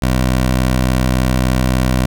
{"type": "tone", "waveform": "15% pulse", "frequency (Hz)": 63.5, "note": "B1", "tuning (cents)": 49, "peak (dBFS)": -6, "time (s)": [0.02, 2.06], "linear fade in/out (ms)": 5, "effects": []}